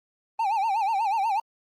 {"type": "tone with vibrato", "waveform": "triangle", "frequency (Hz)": 841, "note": "G#5", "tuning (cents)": 22, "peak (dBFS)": -20, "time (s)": [0.39, 1.4], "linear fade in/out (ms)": 5, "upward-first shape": "sine", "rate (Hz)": 8.2, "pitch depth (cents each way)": 160, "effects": ["Opus 24 kbps"]}